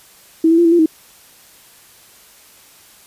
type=tone with pitch steps; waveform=sine; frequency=324 / 330.6 / 343.6 / 331.4 / 344.8 / 317.3 Hz; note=E4 / E4 / F4 / E4 / F4 / D#4; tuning=-30 / +5 / -28 / +9 / -22 / +34 cents; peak=-8 dBFS; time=0.44-0.86 s; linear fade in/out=5 ms; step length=70 ms; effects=white hiss -46 dBFS RMS until 3.06 s + resampled to 32000 Hz